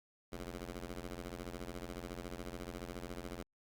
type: ring-modulated tone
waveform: 10% pulse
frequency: 87.31 Hz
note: F2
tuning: in tune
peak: -32 dBFS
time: 0.32-3.43 s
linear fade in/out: 5 ms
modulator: 138 Hz
effects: Opus 48 kbps